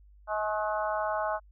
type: harmonic tone with a mistuned harmonic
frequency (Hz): 212.1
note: G#3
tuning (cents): +37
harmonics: 3 / 4 / 5 / 6 / 7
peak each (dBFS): -31 / -33 / -35 / -37 / -38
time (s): 0.27-1.4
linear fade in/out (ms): 50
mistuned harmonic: 5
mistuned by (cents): +28
effects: added 50 Hz sine -53 dBFS peak until 1.51 s